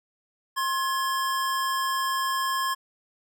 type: tone pair together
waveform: square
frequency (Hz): 1063 / 1690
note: C6 / G#6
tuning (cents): +27 / +30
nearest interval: minor sixth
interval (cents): 803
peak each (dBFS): -26 / -32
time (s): 0.56-2.75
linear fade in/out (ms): 20
effects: none